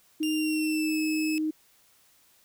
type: tone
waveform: sine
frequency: 311.1 Hz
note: D#4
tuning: in tune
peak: -25 dBFS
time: 0.2-1.51 s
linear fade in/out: 10 ms
type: tone with pitch glide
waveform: sawtooth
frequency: 2794 to 2592 Hz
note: F7 to E7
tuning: 0 to -30 cents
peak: -29 dBFS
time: 0.23-1.38 s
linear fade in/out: 0 ms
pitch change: -130 cents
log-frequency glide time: 0.34-1 s
effects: white hiss -62 dBFS RMS until 2.44 s